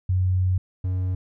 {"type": "tone pair in turn", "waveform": ["sine", "triangle"], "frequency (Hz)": [92.3, 92.3], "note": ["F#2", "F#2"], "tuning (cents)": [-4, -4], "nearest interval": "unison", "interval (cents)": 0, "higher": "neither", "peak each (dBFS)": [-18, -20], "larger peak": "first", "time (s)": [[0.09, 0.58], [0.84, 1.15]], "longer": "first", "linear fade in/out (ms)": 5, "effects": []}